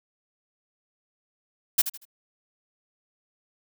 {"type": "noise with echo", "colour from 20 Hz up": "blue", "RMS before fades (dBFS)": -18, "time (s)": [1.78, 1.82], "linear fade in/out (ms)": 10, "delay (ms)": 78, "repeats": 3, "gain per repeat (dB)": -11, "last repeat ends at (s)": 2.054, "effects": []}